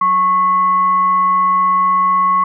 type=tone with frequency modulation; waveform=sine; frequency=1101 Hz; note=C#6; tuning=12 cents flat; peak=-10 dBFS; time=0.01-2.44 s; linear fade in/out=5 ms; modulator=916 Hz; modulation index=0.2; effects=none